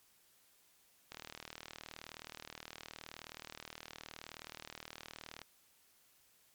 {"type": "click train", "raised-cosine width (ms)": 0.2, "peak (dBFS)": -28, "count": 169, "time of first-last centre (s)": [1.12, 5.417], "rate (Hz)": 39.1, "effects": ["white hiss -69 dBFS RMS until 6.54 s", "MP3 96 kbps"]}